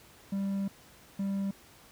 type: tone bursts at uneven times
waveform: triangle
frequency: 196.6 Hz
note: G3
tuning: 5 cents sharp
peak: -27 dBFS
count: 2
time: 0.32-0.68 / 1.19-1.51 s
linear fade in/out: 5 ms
effects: pink hiss -56 dBFS RMS until 1.91 s + high-pass 60 Hz 12 dB/octave